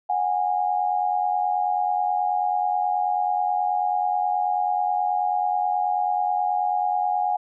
sine tone pair together, 729 / 818.3 Hz, F#5 / G#5, -26 / -26 cents, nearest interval major second, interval 200 cents, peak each -23 dBFS, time 0.09-7.37 s, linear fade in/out 10 ms, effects none

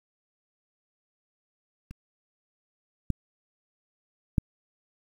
clicks, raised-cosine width 5 ms, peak -29 / -13 / -9 dBFS, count 3, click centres 1.91 / 3.103 / 4.382 s, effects 8-bit

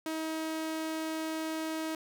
sawtooth tone, 318.1 Hz, D#4, 38 cents sharp, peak -29 dBFS, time 0.06-1.95 s, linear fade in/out 2 ms, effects none

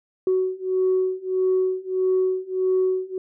sine beating tone pair, 372.3 / 373.9 Hz, F#4 / F#4, +11 / +18 cents, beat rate 1.6 Hz, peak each -22 / -21 dBFS, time 0.27-3.18 s, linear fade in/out 2 ms, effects tanh soft clip ceiling -13 dBFS

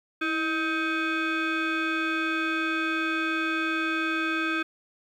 sine tone with frequency modulation, 622.3 Hz, D#5, in tune, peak -23 dBFS, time 0.21-4.63 s, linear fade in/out 10 ms, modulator 947 Hz, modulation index 2.2, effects tanh soft clip ceiling -21 dBFS + 10-bit

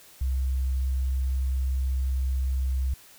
sine tone, 65.4 Hz, C2, in tune, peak -23 dBFS, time 0.21-2.94 s, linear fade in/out 5 ms, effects white hiss -52 dBFS RMS until 3.18 s

